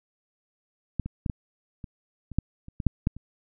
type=clicks; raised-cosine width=5 ms; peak=-14 / -20 / -14 / -16 / -25 / -26 / -10 / -30 / -19 / -7 / -10 / -28 dBFS; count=12; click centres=0.997 / 1.06 / 1.262 / 1.298 / 1.842 / 2.317 / 2.386 / 2.684 / 2.802 / 2.867 / 3.071 / 3.166 s; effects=none